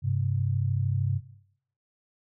sine tone pair together, 99.04 / 132.2 Hz, G2 / C3, +18 / +18 cents, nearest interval perfect fourth, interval 500 cents, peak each -26 dBFS, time 0.02-1.21 s, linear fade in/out 50 ms, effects noise-tail reverb RT60 0.7 s tail -17 dB re dry

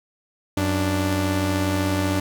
sawtooth tone pair together, 92.51 / 293.7 Hz, F#2 / D4, 0 / 0 cents, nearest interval octave + minor sixth, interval 2000 cents, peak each -19 dBFS, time 0.57-2.2 s, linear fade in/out 5 ms, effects none

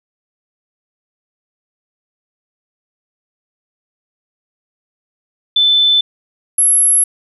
sine tone pair in turn, 3520 / 11175 Hz, A7 / F9, 0 / 0 cents, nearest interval octave + minor sixth, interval 2000 cents, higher second, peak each -8 dBFS, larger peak neither, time 5.56-6.01 / 6.58-7.04 s, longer second, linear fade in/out 5 ms, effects none

